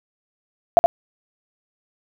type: tone with echo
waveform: sine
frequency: 680 Hz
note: F5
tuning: 46 cents flat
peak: -6 dBFS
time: 0.77-0.79 s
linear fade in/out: 0 ms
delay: 70 ms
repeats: 1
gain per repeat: -2 dB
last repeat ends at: 0.86 s
effects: none